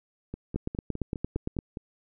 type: two click trains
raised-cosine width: 3 ms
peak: -22 / -16 dBFS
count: 8 / 10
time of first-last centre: 0.34-1.771 / 0.56-1.589 s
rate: 4.89 / 8.75 Hz
effects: none